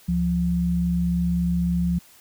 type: tone pair together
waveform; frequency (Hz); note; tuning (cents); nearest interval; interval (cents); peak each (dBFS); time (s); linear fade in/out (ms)
sine; 70.87 / 174.61; C#2 / F3; +39 / 0; octave + major third; 1561; -27 / -20; 0.08-1.99; 10
effects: white hiss -52 dBFS RMS until 2.2 s